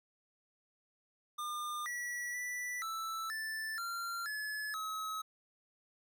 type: tone with pitch steps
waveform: square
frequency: 1205 / 1941 / 1970 / 1320 / 1761 / 1379 / 1712 / 1282 Hz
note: D6 / B6 / B6 / E6 / A6 / F6 / A6 / E6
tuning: +44 / -31 / -5 / +2 / +1 / -22 / -48 / -49 cents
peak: -38 dBFS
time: 1.38-5.22 s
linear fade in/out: 10 ms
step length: 480 ms
effects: none